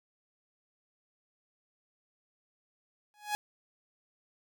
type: tone with exponential growth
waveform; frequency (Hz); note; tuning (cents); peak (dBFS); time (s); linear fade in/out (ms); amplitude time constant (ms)
sawtooth; 836; G#5; +11; -23; 3.14-3.35; 0; 44
effects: none